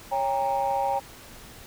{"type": "chord", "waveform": "sine", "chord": "G diminished", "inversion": "second", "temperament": "equal with one note detuned", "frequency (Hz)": [554.4, 799.1, 932.3], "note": ["Db5", "G5", "Bb5"], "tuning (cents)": [0, 33, 0], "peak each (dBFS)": [-28, -24, -28], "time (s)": [0.11, 1], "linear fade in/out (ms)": 20, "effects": ["tanh soft clip ceiling -17 dBFS", "pink hiss -46 dBFS RMS until 1.66 s"]}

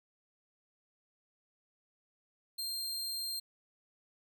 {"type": "tone", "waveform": "sawtooth", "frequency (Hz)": 4186, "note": "C8", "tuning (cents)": 0, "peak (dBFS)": -33, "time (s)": [2.58, 3.4], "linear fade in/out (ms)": 10, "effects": []}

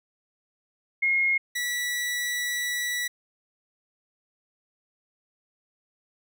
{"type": "tone pair in turn", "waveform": ["sine", "sawtooth"], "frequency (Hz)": [2151, 1950.6], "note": ["C7", "B6"], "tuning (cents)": [47, -22], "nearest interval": "major second", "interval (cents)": 169, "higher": "first", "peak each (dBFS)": [-20, -23], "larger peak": "first", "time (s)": [[1.02, 1.38], [1.55, 3.08]], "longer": "second", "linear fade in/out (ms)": 10, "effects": []}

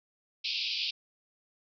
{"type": "band-pass noise", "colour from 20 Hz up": "white", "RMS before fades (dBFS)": -33, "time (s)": [0.44, 0.91], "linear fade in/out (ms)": 10, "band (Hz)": [2400, 5100], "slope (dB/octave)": 96, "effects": []}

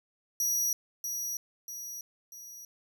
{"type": "tone with echo", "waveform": "sawtooth", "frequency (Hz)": 5790, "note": "F#8", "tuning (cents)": -38, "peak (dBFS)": -24, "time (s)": [0.4, 0.73], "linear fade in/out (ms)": 2, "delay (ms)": 640, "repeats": 3, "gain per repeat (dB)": -6, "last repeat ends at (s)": 2.65, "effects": []}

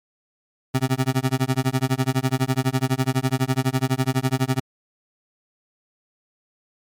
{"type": "tone with tremolo", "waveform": "25% pulse", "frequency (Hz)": 130.81, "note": "C3", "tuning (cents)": 0, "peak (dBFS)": -12, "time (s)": [0.74, 4.6], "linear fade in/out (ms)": 10, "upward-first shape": "sine", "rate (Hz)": 12, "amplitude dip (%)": 100, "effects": ["MP3 96 kbps"]}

